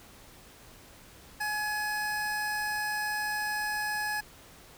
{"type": "tone pair together", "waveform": "square", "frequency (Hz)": [841.9, 1692], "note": ["G#5", "G#6"], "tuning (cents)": [23, 32], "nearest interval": "octave", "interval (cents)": 1209, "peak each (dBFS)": [-35, -32], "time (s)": [1.4, 4.21], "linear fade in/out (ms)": 10, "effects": ["pink hiss -53 dBFS RMS until 4.77 s"]}